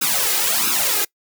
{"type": "noise with flanger", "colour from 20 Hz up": "white", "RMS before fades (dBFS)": -19, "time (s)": [0.01, 1.05], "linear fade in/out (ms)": 10, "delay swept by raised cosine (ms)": [0.77, 2.47], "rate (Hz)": 1.5, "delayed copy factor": 0.85, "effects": ["noise-tail reverb RT60 0.1 s tail -24 dB re dry", "high-pass 200 Hz 12 dB/octave"]}